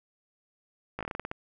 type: slowing click train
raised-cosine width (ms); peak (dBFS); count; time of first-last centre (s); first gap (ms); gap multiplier
0.5; -19; 10; 0.99-1.314; 17; 1.18
effects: none